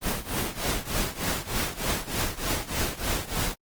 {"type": "noise with tremolo", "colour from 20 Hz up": "pink", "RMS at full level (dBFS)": -25, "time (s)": [0.01, 3.56], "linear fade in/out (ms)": 50, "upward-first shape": "triangle", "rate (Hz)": 3.3, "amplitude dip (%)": 90, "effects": ["Opus 24 kbps"]}